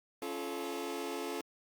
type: chord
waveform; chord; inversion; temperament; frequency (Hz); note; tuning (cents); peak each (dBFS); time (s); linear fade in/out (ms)
sawtooth; Db augmented; none; just; 277.2 / 346.5 / 433.1; Db4 / F4 / A4; 0 / -14 / -27; -38 / -37 / -36; 0.22-1.41; 2
effects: Opus 32 kbps